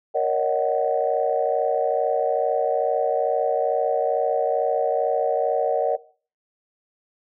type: chord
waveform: sine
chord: D# minor seventh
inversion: second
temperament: just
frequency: 466.7 / 560 / 622.3 / 746.7 Hz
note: A#4 / C#5 / D#5 / F#5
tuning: +2 / +18 / 0 / +16 cents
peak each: -24 dBFS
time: 0.14-5.97 s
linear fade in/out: 20 ms
effects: noise-tail reverb RT60 0.4 s tail -18 dB re dry + tanh soft clip ceiling -8 dBFS